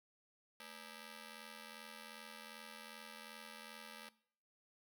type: ring-modulated tone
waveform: 5% pulse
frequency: 358.6 Hz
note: F4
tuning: 46 cents sharp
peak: -37 dBFS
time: 0.6-4.09 s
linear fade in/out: 0 ms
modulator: 138 Hz
effects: noise-tail reverb RT60 0.6 s tail -19 dB re dry